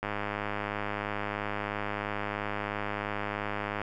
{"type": "click train", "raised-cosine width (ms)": 0.5, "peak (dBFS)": -17, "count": 391, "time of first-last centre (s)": [0.03, 3.816], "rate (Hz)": 103, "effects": []}